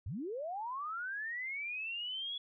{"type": "linear sweep", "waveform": "sine", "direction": "up", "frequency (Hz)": [69.3, 3400], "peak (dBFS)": -37, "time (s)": [0.06, 2.38], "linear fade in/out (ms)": 5, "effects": []}